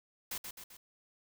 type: noise with echo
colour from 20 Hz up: white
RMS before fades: -39 dBFS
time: 0.31-0.38 s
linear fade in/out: 5 ms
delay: 130 ms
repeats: 3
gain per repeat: -5 dB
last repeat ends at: 0.77 s
effects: none